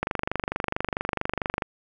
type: click train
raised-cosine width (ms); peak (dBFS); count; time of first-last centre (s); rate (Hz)
0.5; -10; 40; 0.03-1.622; 24.5
effects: none